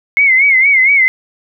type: tone with vibrato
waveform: sine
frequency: 2152 Hz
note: C7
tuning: 48 cents sharp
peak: -6 dBFS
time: 0.17-1.08 s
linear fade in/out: 0 ms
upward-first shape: sine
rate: 4.3 Hz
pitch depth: 100 cents each way
effects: none